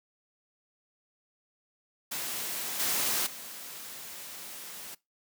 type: noise with level steps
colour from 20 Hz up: white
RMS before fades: -35 / -29 / -43 dBFS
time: 2.11-4.95 s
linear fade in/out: 10 ms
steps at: 2.79 / 3.26 s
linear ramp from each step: 10 ms
effects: noise-tail reverb RT60 0.2 s tail -21 dB re dry + high-pass 150 Hz 12 dB/octave